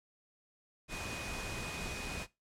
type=tone in noise; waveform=sine; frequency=2489 Hz; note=D#7; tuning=in tune; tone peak=-45 dBFS; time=0.88-2.27 s; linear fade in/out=50 ms; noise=pink; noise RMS=-41 dBFS; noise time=0.88-2.27 s; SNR=-7 dB; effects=noise-tail reverb RT60 0.2 s tail -17 dB re dry + low-pass 9000 Hz 12 dB/octave